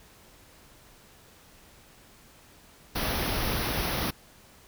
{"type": "band-stop noise", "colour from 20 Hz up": "pink", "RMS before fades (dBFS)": -29, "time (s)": [2.95, 4.11], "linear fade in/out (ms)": 10, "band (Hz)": [5900, 9900], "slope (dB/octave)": 96, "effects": ["pink hiss -55 dBFS RMS until 4.67 s"]}